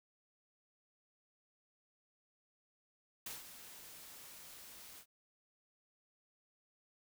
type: noise with ADSR envelope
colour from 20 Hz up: white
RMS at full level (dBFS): -44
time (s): 3.26-5.06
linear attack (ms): 4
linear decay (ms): 160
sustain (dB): -10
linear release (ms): 75
effects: none

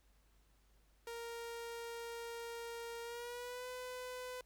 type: tone with pitch glide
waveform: sawtooth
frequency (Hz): 466.2 to 502.6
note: A#4 to B4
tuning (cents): 0 to +30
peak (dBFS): -40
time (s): 1.07-4.41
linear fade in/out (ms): 2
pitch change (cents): +130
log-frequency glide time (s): 3.02-3.67
effects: added 50 Hz sine -68 dBFS peak until 4.45 s + pink hiss -75 dBFS RMS until 4.45 s

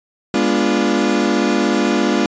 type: chord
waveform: 35% pulse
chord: G# diminished seventh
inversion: none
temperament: equal with one note detuned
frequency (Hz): 207.7 / 244.7 / 293.7 / 349.2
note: G#3 / B3 / D4 / F4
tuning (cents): 0 / -16 / 0 / 0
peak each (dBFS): -18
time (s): 0.34-2.26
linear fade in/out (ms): 2
effects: resampled to 16000 Hz

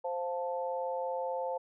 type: chord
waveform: sine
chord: F major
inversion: second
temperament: equal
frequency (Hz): 523.3 / 698.5 / 880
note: C5 / F5 / A5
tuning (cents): 0 / 0 / 0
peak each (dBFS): -34 / -40 / -37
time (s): 0.04-1.58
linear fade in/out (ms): 10
effects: none

